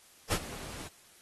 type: noise with ADSR envelope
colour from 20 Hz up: pink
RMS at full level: -28 dBFS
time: 0.29-0.88 s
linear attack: 37 ms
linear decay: 59 ms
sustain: -16 dB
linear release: 7 ms
effects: white hiss -59 dBFS RMS until 1.21 s + AAC 32 kbps